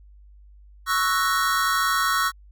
square chord, F# dominant seventh, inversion second, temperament equal, 1108.7 / 1318.5 / 1480 / 1864.7 Hz, C#6 / E6 / F#6 / A#6, 0 / 0 / 0 / 0 cents, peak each -25 / -25 / -27 / -30 dBFS, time 0.86-2.32 s, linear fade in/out 50 ms, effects added 50 Hz sine -46 dBFS peak until 2.51 s

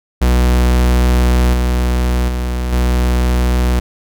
45% pulse tone with level steps, 61.6 Hz, B1, 4 cents flat, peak -9 / -12 / -16 / -11 dBFS, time 0.21-3.8 s, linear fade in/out 10 ms, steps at 1.53 / 2.28 / 2.72 s, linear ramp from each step 10 ms, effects none

